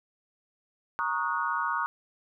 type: chord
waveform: sine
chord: D# minor seventh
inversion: second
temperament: equal with one note detuned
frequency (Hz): 932.3 / 1108.7 / 1244.5 / 1456.2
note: A#5 / C#6 / D#6 / F#6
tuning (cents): 0 / 0 / 0 / -28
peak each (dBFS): -32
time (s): 0.99-1.86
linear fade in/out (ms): 0
effects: none